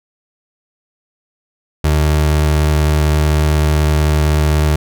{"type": "tone", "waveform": "30% pulse", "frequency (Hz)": 75.9, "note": "D#2", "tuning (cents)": -42, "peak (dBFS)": -8, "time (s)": [1.84, 4.76], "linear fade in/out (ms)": 5, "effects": []}